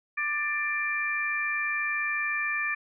harmonic tone, 591 Hz, D5, 11 cents sharp, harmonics 2 / 3 / 4, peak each -35 / -29 / -30 dBFS, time 0.17-2.75 s, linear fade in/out 10 ms, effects none

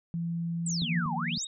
sine tone with pitch glide, 168.6 to 169.77 Hz, E3 to F3, +39 to -49 cents, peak -29 dBFS, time 0.14-1.06 s, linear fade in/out 0 ms, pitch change +12 cents, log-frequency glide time 0.65-0.79 s
sine exponential two-way sweep, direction down then up, 8330 to 739 to 8330 Hz, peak -31 dBFS, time 0.66-1.45 s, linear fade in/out 5 ms, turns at 1.15 s
sine chord, Eb suspended second, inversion none, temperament just, 155.56 / 175.01 / 233.3 Hz, Eb3 / F3 / Bb3, 0 / +4 / +2 cents, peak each -36 / -34 / -36 dBFS, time 0.82-1.38 s, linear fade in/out 0 ms
sine tone with exponential growth, 3745 Hz, A#7, 7 cents sharp, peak -36 dBFS, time 1.24-1.47 s, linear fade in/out 2 ms, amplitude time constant 50 ms
effects none

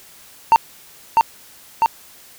triangle tone with echo, 909 Hz, A#5, 44 cents flat, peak -5 dBFS, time 0.52-0.56 s, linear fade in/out 0 ms, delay 650 ms, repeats 2, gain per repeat -2 dB, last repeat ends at 1.86 s, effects white hiss -45 dBFS RMS until 2.38 s

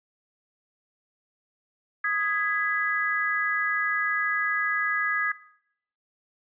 sine chord, G# minor, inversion second, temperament just, 1245.9 / 1661.2 / 1993.5 Hz, D#6 / G#6 / B6, +2 / 0 / +16 cents, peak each -30 / -25 / -30 dBFS, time 2.04-5.32 s, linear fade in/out 5 ms
blue noise with exponential decay, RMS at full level -43 dBFS, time 2.2-5.52 s, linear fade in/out 0 ms, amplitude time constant 720 ms
effects noise-tail reverb RT60 0.7 s tail -18 dB re dry + resampled to 8000 Hz

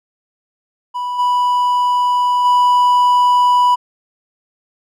triangle tone with level steps, 985 Hz, B5, 5 cents flat, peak -17 / -10 / -7 dBFS, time 0.94-3.76 s, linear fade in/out 20 ms, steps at 1.18 / 2.44 s, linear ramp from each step 20 ms, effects none

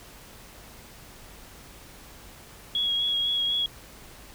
sine tone with vibrato, 3322 Hz, G#7, in tune, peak -23 dBFS, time 2.75-3.66 s, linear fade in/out 2 ms, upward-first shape sine, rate 4 Hz, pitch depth 20 cents each way, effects added 50 Hz sine -56 dBFS peak until 4.34 s + pink hiss -48 dBFS RMS until 4.34 s

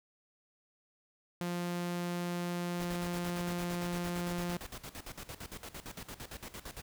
sawtooth tone, 175.1 Hz, F3, 5 cents sharp, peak -30 dBFS, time 1.41-4.57 s, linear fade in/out 0 ms
pink noise with tremolo, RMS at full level -44 dBFS, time 2.79-6.82 s, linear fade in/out 20 ms, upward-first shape square, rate 8.8 Hz, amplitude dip 80%
effects none

